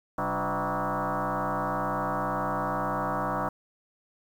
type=tone with frequency modulation; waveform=sine; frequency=190 Hz; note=F#3; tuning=46 cents sharp; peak=-26 dBFS; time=0.18-3.49 s; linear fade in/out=5 ms; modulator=159 Hz; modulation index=7.5; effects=9-bit